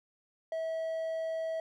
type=tone; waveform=triangle; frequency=648 Hz; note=E5; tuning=30 cents flat; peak=-30 dBFS; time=0.52-1.6 s; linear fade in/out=2 ms; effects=none